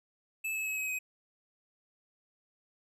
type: tone with pitch steps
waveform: square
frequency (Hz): 2616 / 2592 / 2568 / 2544 / 2521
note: E7 / E7 / E7 / D#7 / D#7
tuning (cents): -14 / -30 / -46 / +38 / +22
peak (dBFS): -33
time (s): 0.44-0.99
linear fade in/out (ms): 10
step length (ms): 110
effects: none